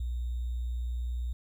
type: tone with sample-and-hold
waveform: sine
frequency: 60.3 Hz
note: B1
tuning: 41 cents flat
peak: -30 dBFS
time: 0-1.33 s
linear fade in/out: 5 ms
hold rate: 3675 Hz
effects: none